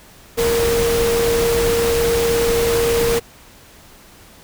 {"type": "tone in noise", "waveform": "sine", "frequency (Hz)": 466.2, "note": "A#4", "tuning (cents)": 0, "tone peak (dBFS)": -15, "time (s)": [0.37, 3.2], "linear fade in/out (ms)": 20, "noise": "pink", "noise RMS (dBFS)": -22, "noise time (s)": [0.37, 3.2], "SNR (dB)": 4, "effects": ["pink hiss -45 dBFS RMS until 4.43 s"]}